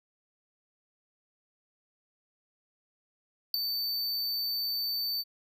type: tone with ADSR envelope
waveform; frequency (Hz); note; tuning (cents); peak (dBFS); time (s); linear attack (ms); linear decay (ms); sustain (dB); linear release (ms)
square; 4558; C#8; +47; -20; 3.54-5.24; 3; 4; -10; 39
effects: none